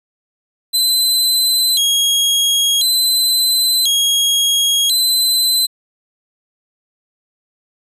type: tone with vibrato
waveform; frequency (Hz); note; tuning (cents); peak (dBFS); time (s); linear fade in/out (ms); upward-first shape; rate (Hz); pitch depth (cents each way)
sawtooth; 3645; A#7; -40; -9; 0.73-5.67; 20; square; 0.48; 180
effects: resampled to 32000 Hz